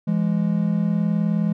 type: tone pair together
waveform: triangle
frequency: 168.4 / 207.7 Hz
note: E3 / G#3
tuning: +37 / 0 cents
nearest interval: major third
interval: 363 cents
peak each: -19 dBFS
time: 0.07-1.53 s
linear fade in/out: 10 ms
effects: none